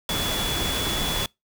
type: tone in noise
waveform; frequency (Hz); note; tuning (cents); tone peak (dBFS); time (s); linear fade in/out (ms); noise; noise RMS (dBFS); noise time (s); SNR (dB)
sine; 3418; G#7; +49; -28; 0.09-1.26; 2; pink; -27; 0.09-1.26; -4
effects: noise-tail reverb RT60 0.2 s tail -26 dB re dry